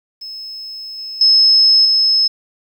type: tone with level steps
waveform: sine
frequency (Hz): 5190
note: E8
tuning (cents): -28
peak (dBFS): -27 / -25 / -7 / -10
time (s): 0.21-2.28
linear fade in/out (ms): 10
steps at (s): 0.98 / 1.21 / 1.85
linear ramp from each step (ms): 2
effects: 8-bit